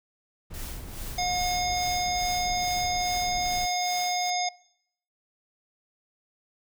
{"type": "noise", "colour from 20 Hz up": "brown", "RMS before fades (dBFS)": -38, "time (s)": [0.5, 3.66], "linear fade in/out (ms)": 10}
{"type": "noise with tremolo", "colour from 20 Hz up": "white", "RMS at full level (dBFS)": -41, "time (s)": [0.54, 4.3], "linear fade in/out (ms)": 0, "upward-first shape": "sine", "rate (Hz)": 2.4, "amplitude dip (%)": 70}
{"type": "harmonic tone", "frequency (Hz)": 720, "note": "F#5", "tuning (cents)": -47, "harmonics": [1, 3, 5, 7, 9], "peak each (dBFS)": [-27, -34, -36, -32, -35], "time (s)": [1.18, 4.49], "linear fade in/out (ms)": 5}
{"effects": ["noise-tail reverb RT60 0.7 s tail -22 dB re dry"]}